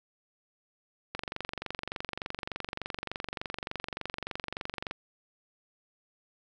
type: click train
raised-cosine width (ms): 0.3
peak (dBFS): -18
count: 89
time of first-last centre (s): 1.15-4.911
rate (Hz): 23.4
effects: none